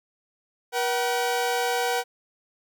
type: tone pair together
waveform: sawtooth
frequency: 480 / 760 Hz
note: B4 / F#5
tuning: -49 / +46 cents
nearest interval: minor sixth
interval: 795 cents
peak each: -22 dBFS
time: 0.72-2.04 s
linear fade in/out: 50 ms
effects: none